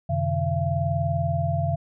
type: tone cluster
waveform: sine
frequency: 92.3 / 132.3 / 152.9 / 679 Hz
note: F#2 / C3 / D#3 / F5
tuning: -4 / +20 / -30 / -49 cents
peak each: -27 dBFS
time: 0.09-1.76 s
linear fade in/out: 10 ms
effects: none